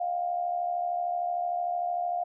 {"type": "tone with amplitude modulation", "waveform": "sine", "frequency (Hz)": 705, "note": "F5", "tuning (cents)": 16, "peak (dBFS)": -24, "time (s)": [0, 2.24], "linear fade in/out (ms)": 10, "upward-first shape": "sine", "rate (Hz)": 73.2, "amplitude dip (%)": 60, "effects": []}